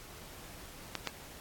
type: clicks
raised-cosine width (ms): 0.2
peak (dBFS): -16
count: 2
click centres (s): 0.953 / 1.073
effects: pink hiss -50 dBFS RMS until 1.4 s + AAC 64 kbps